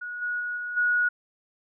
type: tone with level steps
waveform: sine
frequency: 1456 Hz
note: F#6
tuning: 28 cents flat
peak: -32 / -26 / -28 / -30 / -20 dBFS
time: 0.01-1.09 s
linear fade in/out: 10 ms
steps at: 0.21 / 0.39 / 0.56 / 0.76 s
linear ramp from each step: 20 ms
effects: none